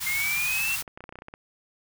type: band-stop noise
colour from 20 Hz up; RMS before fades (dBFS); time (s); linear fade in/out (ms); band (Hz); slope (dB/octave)
white; -31; 0-0.83; 20; 190 to 810; 48
type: linear sweep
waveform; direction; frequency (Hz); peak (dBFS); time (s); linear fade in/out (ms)
sine; up; 2098 to 2739; -25; 0.06-0.76; 10
type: clicks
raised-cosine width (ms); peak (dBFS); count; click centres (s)
0.5; -26; 12; 0.823 / 0.878 / 0.975 / 1.006 / 1.04 / 1.092 / 1.125 / 1.156 / 1.188 / 1.221 / 1.284 / 1.339
effects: none